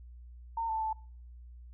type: tone with pitch steps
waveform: sine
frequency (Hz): 913 / 884 / 877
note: A#5 / A5 / A5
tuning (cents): -36 / +8 / -6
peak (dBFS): -30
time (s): 0.57-0.93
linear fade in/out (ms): 5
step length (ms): 120
effects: noise-tail reverb RT60 0.5 s tail -24 dB re dry + added 60 Hz sine -47 dBFS peak until 1.73 s